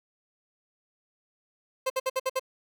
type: tone bursts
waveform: 30% pulse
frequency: 523.3 Hz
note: C5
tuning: in tune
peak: -22 dBFS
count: 6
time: 1.86-2.396 s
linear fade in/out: 10 ms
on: 41 ms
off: 58 ms
effects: none